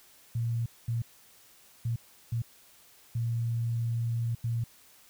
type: tone bursts at uneven times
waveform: sine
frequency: 116.54 Hz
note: A#2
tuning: in tune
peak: -27 dBFS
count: 6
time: 0.35-0.66 / 0.88-1.02 / 1.85-1.96 / 2.32-2.42 / 3.15-4.35 / 4.44-4.64 s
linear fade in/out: 5 ms
effects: white hiss -58 dBFS RMS until 5.09 s